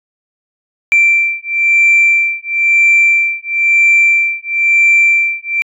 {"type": "beating tone pair", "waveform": "sine", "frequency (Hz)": [2349, 2350], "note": ["D7", "D7"], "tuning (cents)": [0, 1], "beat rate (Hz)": 1, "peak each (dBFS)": -10, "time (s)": [0.92, 5.62], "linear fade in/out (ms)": 0, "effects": ["tanh soft clip ceiling -2 dBFS"]}